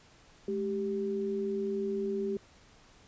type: tone pair together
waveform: sine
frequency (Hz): 211.5 / 392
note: G#3 / G4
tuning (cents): +32 / 0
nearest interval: major seventh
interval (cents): 1068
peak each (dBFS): -35 / -31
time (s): 0.48-2.37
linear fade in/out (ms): 2
effects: pink hiss -59 dBFS RMS until 3.07 s + resampled to 16000 Hz